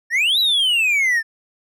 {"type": "exponential two-way sweep", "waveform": "triangle", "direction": "up then down", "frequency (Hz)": [1760, 3997, 1760], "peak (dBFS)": -13, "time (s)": [0.1, 1.23], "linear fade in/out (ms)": 50, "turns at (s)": 0.39, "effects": []}